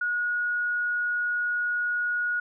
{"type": "tone", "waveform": "sine", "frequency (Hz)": 1450, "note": "F#6", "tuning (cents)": -35, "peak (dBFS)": -24, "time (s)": [0.01, 2.4], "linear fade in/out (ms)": 5, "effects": []}